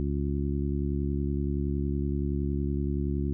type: harmonic tone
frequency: 70.7 Hz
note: C#2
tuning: 35 cents sharp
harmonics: 1 / 2 / 3 / 4 / 5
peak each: -29 / -32 / -34 / -35 / -36 dBFS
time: 0-3.33 s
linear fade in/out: 0 ms
effects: none